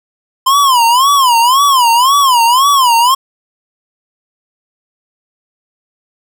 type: tone with vibrato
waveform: square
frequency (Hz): 1025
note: C6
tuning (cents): -36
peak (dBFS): -7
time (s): 0.46-3.15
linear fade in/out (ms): 10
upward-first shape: sine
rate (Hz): 1.9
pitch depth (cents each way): 190
effects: none